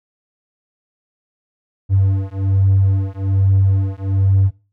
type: beating tone pair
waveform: triangle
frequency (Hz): 96.4 / 97.6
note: G2 / G2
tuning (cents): -28 / -7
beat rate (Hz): 1.2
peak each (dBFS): -13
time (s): 1.89-4.51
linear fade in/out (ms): 50
effects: noise-tail reverb RT60 0.3 s tail -19 dB re dry + tanh soft clip ceiling -4 dBFS